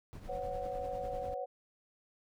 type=noise with tremolo; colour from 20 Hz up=brown; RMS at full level=-44 dBFS; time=0.13-1.34 s; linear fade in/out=0 ms; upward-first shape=triangle; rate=10 Hz; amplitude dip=60%
type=chord; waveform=sine; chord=B suspended second; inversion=none; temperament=equal with one note detuned; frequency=502.5 / 554.4 / 740 Hz; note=B4 / C#5 / F#5; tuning=+30 / 0 / 0 cents; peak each=-41 / -40 / -40 dBFS; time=0.28-1.46 s; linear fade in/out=20 ms
effects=none